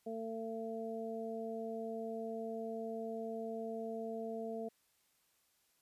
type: harmonic tone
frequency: 225 Hz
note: A3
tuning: 39 cents sharp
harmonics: 1 / 2 / 3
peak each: -44 / -42 / -44 dBFS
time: 0.06-4.69 s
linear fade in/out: 10 ms
effects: white hiss -75 dBFS RMS until 5.81 s + resampled to 32000 Hz